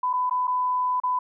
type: tone with dropouts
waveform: sine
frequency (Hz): 1001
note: B5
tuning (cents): +23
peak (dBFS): -21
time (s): 0.03-1.19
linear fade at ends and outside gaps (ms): 5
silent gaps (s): 0.131-0.135 / 0.297-0.309 / 0.472-0.477 / 1.001-1.035
effects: none